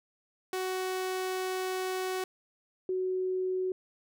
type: tone pair in turn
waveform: sawtooth / sine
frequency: 372.9 / 371.6 Hz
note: F#4 / F#4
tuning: +14 / +7 cents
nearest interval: unison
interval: 7 cents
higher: first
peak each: -27 / -28 dBFS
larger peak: first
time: 0.53-2.24 / 2.89-3.72 s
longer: first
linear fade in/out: 2 ms
effects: none